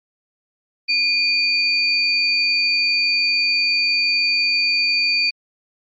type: tone pair together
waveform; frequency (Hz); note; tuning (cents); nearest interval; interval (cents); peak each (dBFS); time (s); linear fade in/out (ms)
sine; 2433 / 4593; D#7 / D8; -39 / -39; major seventh; 1100; -17; 0.88-5.31; 20
effects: tanh soft clip ceiling -9 dBFS + MP3 32 kbps